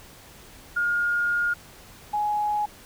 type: tone pair in turn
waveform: sine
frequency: 1422 / 836.8 Hz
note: F6 / G#5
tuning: +31 / +13 cents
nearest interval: major sixth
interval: 918 cents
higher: first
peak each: -21 / -22 dBFS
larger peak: first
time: 0.76-1.54 / 2.13-2.66 s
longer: first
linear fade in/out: 10 ms
effects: pink hiss -48 dBFS RMS until 2.85 s